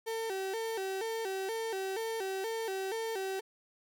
35% pulse tone with vibrato, 415.8 Hz, G#4, 2 cents sharp, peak -32 dBFS, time 0.06-3.41 s, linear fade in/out 20 ms, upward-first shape square, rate 2.1 Hz, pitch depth 140 cents each way, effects none

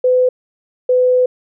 sine tone pair in turn, 505 / 503.1 Hz, B4 / B4, +39 / +32 cents, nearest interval unison, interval 7 cents, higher first, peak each -9 dBFS, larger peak neither, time 0.04-0.29 / 0.89-1.26 s, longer second, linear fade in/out 5 ms, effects none

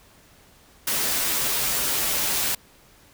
white noise with comb filter, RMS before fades -24 dBFS, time 0.87-2.55 s, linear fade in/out 5 ms, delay 11 ms, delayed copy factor -0.65, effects pink hiss -54 dBFS RMS until 3.13 s

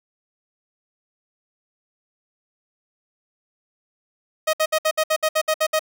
sawtooth tone bursts, 627 Hz, D#5, 13 cents sharp, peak -13 dBFS, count 11, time 4.47-5.794 s, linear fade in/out 10 ms, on 64 ms, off 62 ms, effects none

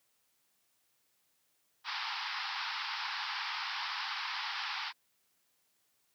pink band-pass noise, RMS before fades -38 dBFS, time 1.84-4.93 s, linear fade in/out 50 ms, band 810 to 5300 Hz, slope 96 dB/octave, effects white hiss -75 dBFS RMS until 6.14 s + high-pass 80 Hz 12 dB/octave

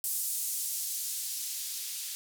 violet noise with band-pass filter sweep, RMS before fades -35 dBFS, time 0.04-2.15 s, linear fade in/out 0 ms, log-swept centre 8700 to 3600 Hz, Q 0.81, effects none

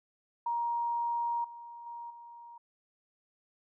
sine tone with level steps, 942 Hz, A#5, 18 cents sharp, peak -29 / -44 / -40 / -47 dBFS, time 0.46-2.58 s, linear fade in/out 5 ms, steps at 1.44 / 1.86 / 2.1 s, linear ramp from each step 5 ms, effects none

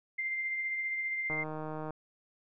sine tone with tremolo, 2093 Hz, C7, in tune, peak -30 dBFS, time 0.18-1.44 s, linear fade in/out 10 ms, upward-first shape triangle, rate 15 Hz, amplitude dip 35%
click train, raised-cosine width 1 ms, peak -26 dBFS, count 95, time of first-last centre 1.3-1.906 s, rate 155 Hz
effects none

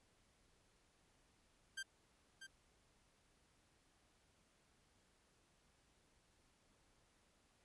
sawtooth tone with echo, 1574 Hz, G6, 7 cents sharp, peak -40 dBFS, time 1.77-1.83 s, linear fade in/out 10 ms, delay 640 ms, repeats 1, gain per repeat -9 dB, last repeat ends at 2.47 s, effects pink hiss -75 dBFS RMS until 7.64 s + resampled to 24000 Hz

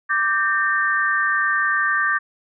sine chord, G minor, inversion second, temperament equal with one note detuned, 1174.7 / 1568 / 1816.8 Hz, D6 / G6 / Bb6, 0 / 0 / -45 cents, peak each -22 / -21 / -21 dBFS, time 0.09-2.19 s, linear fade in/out 20 ms, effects none

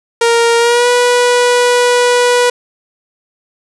sawtooth tone with pitch glide, 466.2 to 489.1 Hz, A#4 to B4, 0 to -17 cents, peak -4 dBFS, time 0.21-2.5 s, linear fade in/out 5 ms, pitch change +83 cents, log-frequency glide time 0.58-0.88 s, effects resampled to 24000 Hz + 7-bit

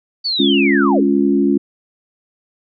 sine linear sweep, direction down, 4600 to 199.1 Hz, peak -16 dBFS, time 0.24-1.04 s, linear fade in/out 20 ms
sine chord, Db major, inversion second, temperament equal, 207.7 / 277.2 / 349.2 Hz, Ab3 / Db4 / F4, 0 / 0 / 0 cents, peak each -17 / -14 / -17 dBFS, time 0.39-1.58 s, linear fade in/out 10 ms
effects none

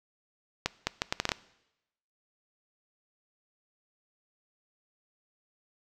accelerating click train, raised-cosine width 0.2 ms, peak -9 dBFS, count 8, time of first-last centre 0.66-1.318 s, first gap 210 ms, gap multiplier 0.71, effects noise-tail reverb RT60 0.9 s tail -20 dB re dry

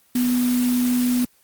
sine tone in noise, 246.9 Hz, B3, in tune, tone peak -17 dBFS, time 0.15-1.25 s, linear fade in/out 5 ms, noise white, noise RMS -30 dBFS, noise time 0.15-1.25 s, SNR +10 dB, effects white hiss -58 dBFS RMS until 1.43 s + Opus 24 kbps

